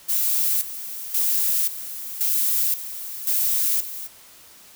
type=noise with tremolo; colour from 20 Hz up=violet; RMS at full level=-21 dBFS; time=0.08-4.08 s; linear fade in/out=20 ms; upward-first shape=square; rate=0.94 Hz; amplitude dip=75%; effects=white hiss -48 dBFS RMS until 4.75 s